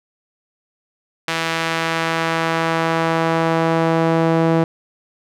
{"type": "tone with band-pass filter sweep", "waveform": "sawtooth", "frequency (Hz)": 163.9, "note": "E3", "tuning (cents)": -10, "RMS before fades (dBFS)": -18, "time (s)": [1.28, 4.64], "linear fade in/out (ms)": 2, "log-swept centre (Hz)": [2500, 470], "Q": 0.73, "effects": []}